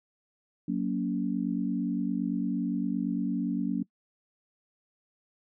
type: chord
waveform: sine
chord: F# major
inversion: none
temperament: equal with one note detuned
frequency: 185 / 233.1 / 282.5 Hz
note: F#3 / A#3 / C#4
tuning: 0 / 0 / +33 cents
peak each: -31 dBFS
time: 0.68-3.83 s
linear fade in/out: 5 ms
effects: noise-tail reverb RT60 0.1 s tail -23 dB re dry